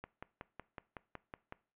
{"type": "click train", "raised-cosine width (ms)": 0.5, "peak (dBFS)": -29, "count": 9, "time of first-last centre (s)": [0.04, 1.524], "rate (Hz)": 5.39, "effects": ["noise-tail reverb RT60 0.4 s tail -20 dB re dry", "resampled to 8000 Hz"]}